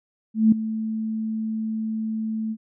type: tone with ADSR envelope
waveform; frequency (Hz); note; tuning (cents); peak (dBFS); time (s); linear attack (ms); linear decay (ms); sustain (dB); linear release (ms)
sine; 220; A3; 0; -10; 0.34-2.57; 180; 5; -14; 56
effects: none